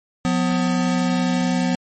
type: tone pair together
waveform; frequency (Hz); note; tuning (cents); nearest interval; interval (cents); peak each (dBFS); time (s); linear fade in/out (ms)
square; 178.81 / 250.4; F3 / B3; +41 / +24; tritone; 583; -21; 0.25-1.75; 0
effects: MP3 32 kbps